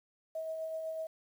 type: tone with tremolo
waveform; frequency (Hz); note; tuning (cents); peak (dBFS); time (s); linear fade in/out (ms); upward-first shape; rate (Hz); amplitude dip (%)
sine; 641; E5; -49; -34; 0.35-1.07; 5; triangle; 8; 35
effects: 10-bit